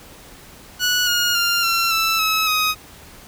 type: tone with pitch steps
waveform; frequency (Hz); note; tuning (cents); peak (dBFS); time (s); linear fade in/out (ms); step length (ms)
15% pulse; 1470 / 1432.3 / 1395.5 / 1359.7 / 1324.8 / 1290.8 / 1257.7; F#6 / F6 / F6 / F6 / E6 / E6 / D#6; -12 / +43 / -2 / -47 / +8 / -37 / +18; -10; 0.79-2.75; 50; 280
effects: pink hiss -43 dBFS RMS until 3.27 s